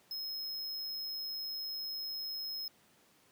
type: tone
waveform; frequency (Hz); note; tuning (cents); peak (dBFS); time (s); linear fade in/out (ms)
square; 5150; E8; -41; -38; 0.11-2.68; 2
effects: pink hiss -66 dBFS RMS until 3.31 s + high-pass 150 Hz 12 dB/octave